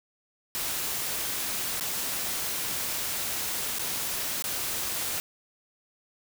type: noise with dropouts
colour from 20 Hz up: white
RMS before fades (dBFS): -31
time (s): 0.55-5.2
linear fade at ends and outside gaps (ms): 0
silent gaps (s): 1.798-1.809 / 3.785-3.794 / 4.423-4.441
effects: none